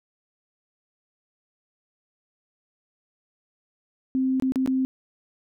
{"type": "tone with dropouts", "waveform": "sine", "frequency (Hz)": 261.6, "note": "C4", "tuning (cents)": 0, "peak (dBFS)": -20, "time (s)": [4.15, 4.85], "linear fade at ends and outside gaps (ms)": 0, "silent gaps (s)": [[4.399, 4.423], [4.521, 4.558], [4.661, 4.675]], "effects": []}